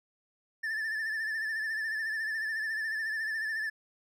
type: tone with vibrato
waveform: triangle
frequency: 1763 Hz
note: A6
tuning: 3 cents sharp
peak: -29 dBFS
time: 0.63-3.7 s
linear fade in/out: 10 ms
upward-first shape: sine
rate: 14 Hz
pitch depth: 54 cents each way
effects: none